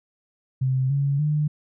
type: tone with pitch steps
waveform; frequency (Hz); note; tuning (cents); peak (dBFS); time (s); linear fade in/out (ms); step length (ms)
sine; 130.81 / 140.2 / 150.26; C3 / C#3 / D3; 0 / +20 / +40; -19; 0.61-1.48; 10; 290
effects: none